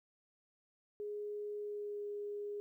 sine tone with pitch glide, 415.7 to 411.6 Hz, G#4 to G#4, +2 to -16 cents, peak -39 dBFS, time 1-2.6 s, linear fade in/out 0 ms, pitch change -18 cents, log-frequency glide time 1.6-2.04 s, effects 13-bit

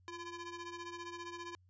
sawtooth ring-modulated tone, 681 Hz, F5, 44 cents flat, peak -37 dBFS, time 0.08-1.55 s, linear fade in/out 0 ms, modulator 333 Hz, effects added 91 Hz sine -64 dBFS peak until 1.69 s + resampled to 16000 Hz

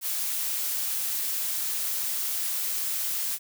blue noise, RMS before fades -29 dBFS, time 0.01-3.39 s, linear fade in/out 50 ms, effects none

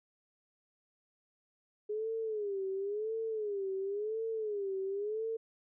sine tone with vibrato, 415.3 Hz, G#4, in tune, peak -33 dBFS, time 1.89-5.37 s, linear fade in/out 10 ms, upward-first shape sine, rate 0.95 Hz, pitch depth 140 cents each way, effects none

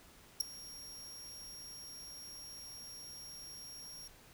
sawtooth tone with ADSR envelope, 5588 Hz, F8, in tune, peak -23 dBFS, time 0.4-4.08 s, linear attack 8 ms, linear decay 6 ms, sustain -22 dB, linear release 7 ms, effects pink hiss -60 dBFS RMS until 4.33 s

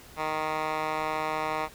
10% pulse tone with band-pass filter, 155.56 Hz, D#3, in tune, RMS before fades -30 dBFS, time 0.16-1.69 s, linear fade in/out 50 ms, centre 1300 Hz, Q 1.4, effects pink hiss -50 dBFS RMS until 1.74 s

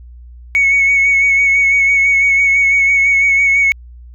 sine tone with vibrato, 2217 Hz, C#7, in tune, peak -7 dBFS, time 0.55-3.72 s, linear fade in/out 0 ms, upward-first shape sine, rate 6 Hz, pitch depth 25 cents each way, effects tanh soft clip ceiling -5 dBFS + added 60 Hz sine -33 dBFS peak until 4.14 s

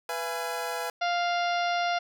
25% pulse chord, E major, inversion second, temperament equal with one note detuned, 493.9 / 676.6 / 830.6 Hz, B4 / E5 / G#5, 0 / +45 / 0 cents, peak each -31 dBFS, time 0.09-0.9 s, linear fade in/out 2 ms
harmonic tone, 698.5 Hz, F5, in tune, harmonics 1 / 2 / 3 / 4 / 5 / 6 / 7 / 8, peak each -26 / -32 / -36 / -38 / -40 / -42 / -43 / -44 dBFS, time 1.01-1.99 s, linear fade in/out 10 ms
effects none

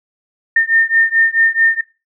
sine beating tone pair, 1814 / 1818.6 Hz, A#6 / A#6, -48 / -43 cents, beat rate 4.6 Hz, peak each -13 dBFS, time 0.56-1.81 s, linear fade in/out 5 ms, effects noise-tail reverb RT60 0.3 s tail -22 dB re dry

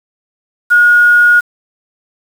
sine tone with quantisation, 1441 Hz, F#6, 46 cents flat, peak -4 dBFS, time 0.7-1.41 s, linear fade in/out 20 ms, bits 5, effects none

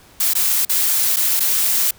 blue noise with dropouts, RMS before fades -17 dBFS, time 0.2-1.91 s, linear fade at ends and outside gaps 5 ms, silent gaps 0.336-0.351 / 0.651-0.694 / 1.162-1.167 / 1.397-1.403 s, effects pink hiss -48 dBFS RMS until 1.98 s

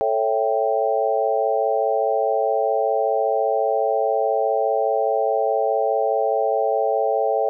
sine chord, A dominant seventh, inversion none, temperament equal, 440 / 554.4 / 659.3 / 784 Hz, A4 / C#5 / E5 / G5, 0 / 0 / 0 / 0 cents, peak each -23 dBFS, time 0.01-7.49 s, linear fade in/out 0 ms, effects none

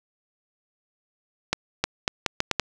accelerating click train, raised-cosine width 0.2 ms, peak -4 dBFS, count 7, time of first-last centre 1.53-2.597 s, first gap 310 ms, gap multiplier 0.77, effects 7-bit

